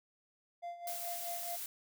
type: tone with tremolo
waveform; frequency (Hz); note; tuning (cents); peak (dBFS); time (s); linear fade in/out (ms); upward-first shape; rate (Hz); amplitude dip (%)
triangle; 693; F5; -14; -37; 0.62-1.57; 20; sine; 4.7; 70
type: noise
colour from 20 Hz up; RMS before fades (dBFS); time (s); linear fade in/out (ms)
blue; -42; 0.87-1.66; 2
effects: none